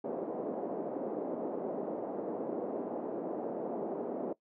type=band-pass noise; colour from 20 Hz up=white; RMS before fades=-37 dBFS; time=0.04-4.33 s; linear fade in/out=5 ms; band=230 to 610 Hz; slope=24 dB/octave; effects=noise-tail reverb RT60 0.1 s tail -19 dB re dry

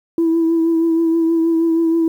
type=tone with vibrato; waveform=sine; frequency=329.6 Hz; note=E4; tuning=in tune; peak=-11 dBFS; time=0.18-2.08 s; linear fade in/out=2 ms; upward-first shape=triangle; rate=6.3 Hz; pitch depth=30 cents each way; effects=tanh soft clip ceiling -9 dBFS + 8-bit

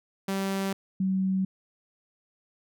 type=tone pair in turn; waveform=sawtooth / sine; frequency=194.3 / 189.75 Hz; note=G3 / F#3; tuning=-15 / +44 cents; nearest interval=unison; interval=41 cents; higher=first; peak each=-23 / -23 dBFS; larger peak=neither; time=0.28-0.73 / 1-1.45 s; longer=neither; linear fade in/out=5 ms; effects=none

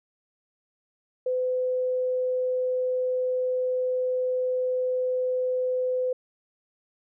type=tone; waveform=sine; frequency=507 Hz; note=B4; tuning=45 cents sharp; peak=-23 dBFS; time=1.26-6.13 s; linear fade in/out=5 ms; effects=none

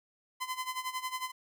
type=tone with tremolo; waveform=sawtooth; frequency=1023 Hz; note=C6; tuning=39 cents flat; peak=-28 dBFS; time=0.4-1.32 s; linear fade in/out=20 ms; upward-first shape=sine; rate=11 Hz; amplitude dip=80%; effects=none

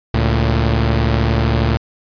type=tone pair together; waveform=sawtooth; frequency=71.3 / 113.18 Hz; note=C#2 / A2; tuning=+49 / +49 cents; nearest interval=minor sixth; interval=800 cents; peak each=-12 dBFS; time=0.14-1.77 s; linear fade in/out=0 ms; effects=resampled to 11025 Hz

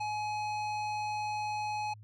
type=tone; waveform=square; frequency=844 Hz; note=G#5; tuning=28 cents sharp; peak=-33 dBFS; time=0-1.94 s; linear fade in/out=10 ms; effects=added 106 Hz sine -49 dBFS peak until 2.03 s + low-pass 5000 Hz 12 dB/octave

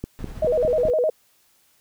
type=click train; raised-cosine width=3 ms; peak=-15 dBFS; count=5; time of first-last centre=0.04-0.853 s; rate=4.92 Hz
type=noise with tremolo; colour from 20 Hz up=brown; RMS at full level=-34 dBFS; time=0.19-0.9 s; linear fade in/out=0 ms; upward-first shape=triangle; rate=12 Hz; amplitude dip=40%
type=tone with vibrato; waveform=sine; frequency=554.4 Hz; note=C#5; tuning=in tune; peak=-17 dBFS; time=0.42-1.1 s; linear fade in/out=5 ms; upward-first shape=square; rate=9.7 Hz; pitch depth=210 cents each way
effects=white hiss -61 dBFS RMS until 1.8 s

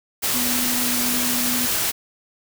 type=tone in noise; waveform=sine; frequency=245.9 Hz; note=B3; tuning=7 cents flat; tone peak=-26 dBFS; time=0.33-1.67 s; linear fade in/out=20 ms; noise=white; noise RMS=-22 dBFS; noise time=0.22-1.92 s; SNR=-7 dB; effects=none

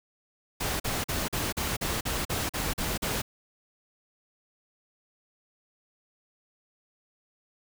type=noise bursts; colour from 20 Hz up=pink; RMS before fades=-30 dBFS; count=11; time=0.6-3.22 s; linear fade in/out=10 ms; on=200 ms; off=42 ms; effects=none

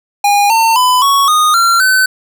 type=tone with pitch steps; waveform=square; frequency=815 / 904.3 / 1003.4 / 1113.3 / 1235.3 / 1370.7 / 1520.8 Hz; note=G#5 / A5 / B5 / C#6 / D#6 / F6 / F#6; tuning=-33 / +47 / +27 / +7 / -13 / -33 / +47 cents; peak=-8 dBFS; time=0.24-2.06 s; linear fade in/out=5 ms; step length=260 ms; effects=none

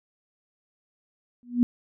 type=tone with exponential growth; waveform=sine; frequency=242.7 Hz; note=B3; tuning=30 cents flat; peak=-13 dBFS; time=1.43-1.63 s; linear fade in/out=0 ms; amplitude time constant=42 ms; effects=none

